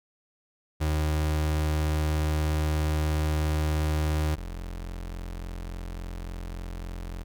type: tone pair in turn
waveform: 35% pulse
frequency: 76.9 / 43.53 Hz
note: D#2 / F1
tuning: -20 / -5 cents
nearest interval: minor seventh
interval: 985 cents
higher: first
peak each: -22 / -32 dBFS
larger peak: first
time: 0.8-4.36 / 4.36-7.24 s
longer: first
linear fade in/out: 20 ms
effects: none